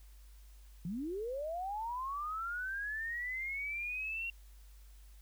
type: linear sweep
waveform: sine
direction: up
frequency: 156.3 to 2762 Hz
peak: -36 dBFS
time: 0.85-4.3 s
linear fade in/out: 2 ms
effects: added 50 Hz sine -53 dBFS peak until 5.21 s + white hiss -67 dBFS RMS until 5.21 s